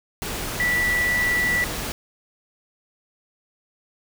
sine tone in noise, 1959 Hz, B6, 15 cents flat, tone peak -19 dBFS, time 0.6-1.64 s, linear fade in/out 0 ms, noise pink, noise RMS -29 dBFS, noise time 0.22-1.92 s, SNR +7 dB, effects none

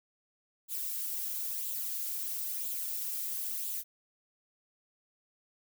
violet noise with flanger, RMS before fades -36 dBFS, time 0.68-3.84 s, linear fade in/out 50 ms, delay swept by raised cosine 0.26 to 2.56 ms, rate 1 Hz, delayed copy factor +0.5, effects none

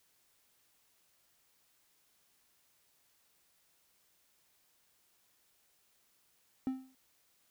triangle tone with exponential decay, 261.6 Hz, C4, in tune, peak -27 dBFS, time 6.67-6.95 s, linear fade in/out 1 ms, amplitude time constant 60 ms, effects white hiss -72 dBFS RMS until 7.5 s

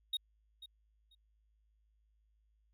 triangle tone with echo, 3743 Hz, A#7, 6 cents sharp, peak -31 dBFS, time 0.13-0.17 s, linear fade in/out 5 ms, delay 490 ms, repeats 2, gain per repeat -15 dB, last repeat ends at 1.15 s, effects added 53 Hz sine -70 dBFS peak until 2.73 s

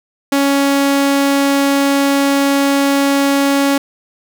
sawtooth tone, 278.6 Hz, C#4, 9 cents sharp, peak -7 dBFS, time 0.32-3.78 s, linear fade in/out 5 ms, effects none

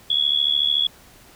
sine tone with amplitude modulation, 3378 Hz, G#7, 29 cents sharp, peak -13 dBFS, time 0.1-0.87 s, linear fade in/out 5 ms, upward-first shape sine, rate 73.6 Hz, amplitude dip 90%, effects pink hiss -49 dBFS RMS until 1.35 s

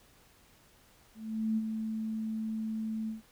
sine tone with ADSR envelope, 220 Hz, A3, in tune, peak -26 dBFS, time 1.14-3.22 s, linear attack 430 ms, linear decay 39 ms, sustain -6 dB, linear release 140 ms, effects pink hiss -62 dBFS RMS until 3.31 s

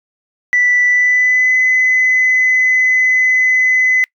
sine tone with pitch glide, 1973 to 2021 Hz, B6 to B6, -2 to +39 cents, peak -8 dBFS, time 0.53-4.04 s, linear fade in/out 0 ms, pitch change +41 cents, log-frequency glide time 0.87-1.56 s, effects noise-tail reverb RT60 0.1 s tail -26 dB re dry + tanh soft clip ceiling -5 dBFS

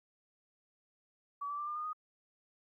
sine tone with pitch steps, 1142 / 1161.3 / 1180.9 / 1200.9 / 1221.1 / 1241.8 Hz, D6 / D6 / D6 / D6 / D#6 / D#6, -49 / -20 / +9 / +38 / -33 / -4 cents, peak -36 dBFS, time 1.41-1.932 s, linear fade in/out 10 ms, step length 87 ms, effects 13-bit

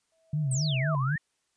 sine tone with exponential growth, 650 Hz, E5, 24 cents flat, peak -30 dBFS, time 0.12-0.95 s, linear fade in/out 0 ms, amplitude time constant 180 ms
sine tone with vibrato, 141.5 Hz, C#3, 36 cents sharp, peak -25 dBFS, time 0.33-1.16 s, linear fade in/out 5 ms, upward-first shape sine, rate 3.9 Hz, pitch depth 150 cents each way
sine exponential two-way sweep, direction down then up, 8870 to 976 to 1895 Hz, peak -31 dBFS, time 0.51-1.18 s, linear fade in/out 5 ms, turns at 0.97 s
effects white hiss -75 dBFS RMS until 1.56 s + resampled to 22050 Hz

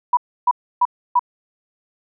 sine tone bursts, 979 Hz, B5, 15 cents flat, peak -11 dBFS, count 4, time 0.13-1.194 s, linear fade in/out 5 ms, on 41 ms, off 300 ms, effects none

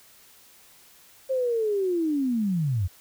sine linear sweep, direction down, 536 to 83 Hz, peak -22 dBFS, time 1.29-2.88 s, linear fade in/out 20 ms, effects white hiss -54 dBFS RMS until 3 s

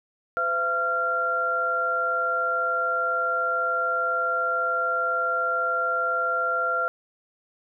sine tone cluster, 508 / 674 / 1381 Hz, B4 / E5 / F6, +49 / +38 / -20 cents, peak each -31 / -30 / -23 dBFS, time 0.37-6.88 s, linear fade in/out 0 ms, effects none

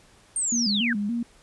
sine linear sweep, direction down, 8870 to 1471 Hz, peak -23 dBFS, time 0.36-0.93 s, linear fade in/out 2 ms
sine tone with vibrato, 220 Hz, A3, in tune, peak -24 dBFS, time 0.52-1.23 s, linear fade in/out 5 ms, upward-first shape square, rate 3.5 Hz, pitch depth 120 cents each way
effects pink hiss -56 dBFS RMS until 1.42 s + resampled to 24000 Hz

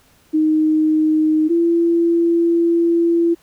sine tone pair in turn, 311.1 / 337.9 Hz, D#4 / E4, 0 / +43 cents, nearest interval minor second, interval 143 cents, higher second, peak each -12 / -12 dBFS, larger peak neither, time 0.33-1.49 / 1.49-3.35 s, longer second, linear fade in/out 20 ms, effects pink hiss -54 dBFS RMS until 3.42 s

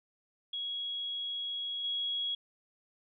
sine tone with level steps, 3322 Hz, G#7, in tune, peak -34 / -31 dBFS, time 0.53-2.35 s, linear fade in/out 5 ms, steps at 1.84 s, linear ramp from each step 2 ms, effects none

